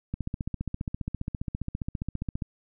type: click train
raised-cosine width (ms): 5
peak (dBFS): -18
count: 35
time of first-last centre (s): 0.14-2.422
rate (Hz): 14.9
effects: none